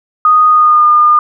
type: tone with pitch glide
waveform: sine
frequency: 1240 to 1212.4 Hz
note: D#6 to D#6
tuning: -6 to -45 cents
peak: -4 dBFS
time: 0.25-1.19 s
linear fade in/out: 2 ms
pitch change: -39 cents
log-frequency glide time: 0.49-0.86 s
effects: none